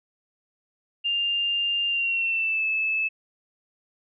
sine tone with pitch glide, 2800 to 2612 Hz, F7 to E7, +4 to -17 cents, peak -22 dBFS, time 1.04-3.09 s, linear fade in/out 20 ms, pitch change -121 cents, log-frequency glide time 1.88-2.65 s, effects none

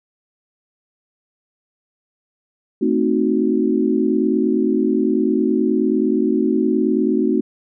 sine chord, A diminished seventh, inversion none, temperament equal with one note detuned, 222.4 / 261.6 / 311.1 / 370 Hz, A3 / C4 / Eb4 / Gb4, +19 / 0 / 0 / 0 cents, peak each -20 dBFS, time 2.81-7.41 s, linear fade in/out 10 ms, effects none

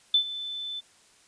sine tone with ADSR envelope, 3520 Hz, A7, in tune, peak -16 dBFS, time 0.14-0.81 s, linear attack 4 ms, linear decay 89 ms, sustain -16 dB, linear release 22 ms, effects white hiss -59 dBFS RMS until 1.27 s + resampled to 22050 Hz

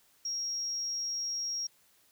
sine tone, 5600 Hz, F8, 4 cents sharp, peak -31 dBFS, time 0.25-1.67 s, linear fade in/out 5 ms, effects tanh soft clip ceiling -27 dBFS + white hiss -66 dBFS RMS until 2.11 s

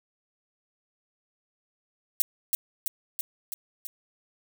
violet noise with echo, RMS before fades -22 dBFS, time 2.2-2.22 s, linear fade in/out 0 ms, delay 330 ms, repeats 5, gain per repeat -3 dB, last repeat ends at 3.87 s, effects none

